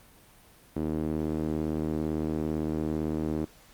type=tone with band-pass filter; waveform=sawtooth; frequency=77.78 Hz; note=D#2; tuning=in tune; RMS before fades=-30 dBFS; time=0.76-3.45 s; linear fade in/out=0 ms; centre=310 Hz; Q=1.9; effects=pink hiss -56 dBFS RMS until 3.73 s + Opus 32 kbps